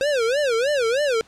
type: tone with vibrato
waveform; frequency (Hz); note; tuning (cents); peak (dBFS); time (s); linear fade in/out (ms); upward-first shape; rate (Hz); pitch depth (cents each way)
square; 517; C5; -21; -19; 0.01-1.21; 0; sine; 3.2; 250
effects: pink hiss -52 dBFS RMS until 1.27 s + low-pass 7000 Hz 12 dB/octave